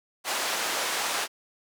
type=band-pass noise; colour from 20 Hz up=pink; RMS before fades=-29 dBFS; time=0.24-1.28 s; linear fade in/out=50 ms; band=640 to 10000 Hz; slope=12 dB/octave; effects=none